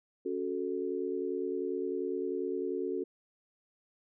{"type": "chord", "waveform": "sine", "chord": "F# minor", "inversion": "second", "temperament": "equal", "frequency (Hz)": [277.2, 370, 440], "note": ["C#4", "F#4", "A4"], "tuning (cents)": [0, 0, 0], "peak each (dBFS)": [-38, -34, -36], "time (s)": [0.25, 3.04], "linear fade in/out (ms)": 10, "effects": []}